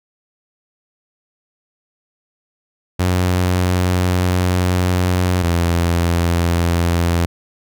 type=tone pair in turn; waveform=sawtooth; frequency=90.6 / 85.52 Hz; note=F#2 / F2; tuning=-36 / -36 cents; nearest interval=minor second; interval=100 cents; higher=first; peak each=-10 dBFS; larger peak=neither; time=2.99-5.43 / 5.43-7.26 s; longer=first; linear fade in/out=10 ms; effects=none